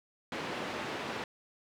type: band-pass noise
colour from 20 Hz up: pink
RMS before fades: -38 dBFS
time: 0.32-1.24 s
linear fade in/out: 2 ms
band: 230 to 3000 Hz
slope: 12 dB/octave
effects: none